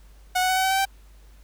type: tone with pitch steps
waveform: sawtooth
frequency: 734 / 741.2 / 748.6 / 755.9 / 763.4 / 770.9 / 778.5 Hz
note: F#5 / F#5 / F#5 / F#5 / G5 / G5 / G5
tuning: -14 / +3 / +20 / +37 / -46 / -29 / -12 cents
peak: -16 dBFS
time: 0.35-0.854 s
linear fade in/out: 10 ms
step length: 72 ms
effects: added 50 Hz sine -47 dBFS peak until 1.43 s + pink hiss -59 dBFS RMS until 1.43 s